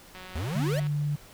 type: click train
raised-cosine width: 0.3 ms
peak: -28 dBFS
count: 134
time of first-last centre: 0.15-0.869 s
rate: 185 Hz
type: exponential sweep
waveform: square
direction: up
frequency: 69.3 to 676 Hz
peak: -30 dBFS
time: 0.35-0.8 s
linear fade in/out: 5 ms
type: tone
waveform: sine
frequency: 146.83 Hz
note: D3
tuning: in tune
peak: -25 dBFS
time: 0.55-1.16 s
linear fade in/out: 10 ms
effects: pink hiss -51 dBFS RMS until 1.33 s